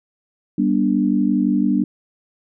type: chord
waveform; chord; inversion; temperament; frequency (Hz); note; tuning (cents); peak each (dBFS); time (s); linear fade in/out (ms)
sine; G major; none; equal with one note detuned; 196 / 242 / 293.7; G3 / B3 / D4; 0 / -35 / 0; -19; 0.58-1.84; 5
effects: none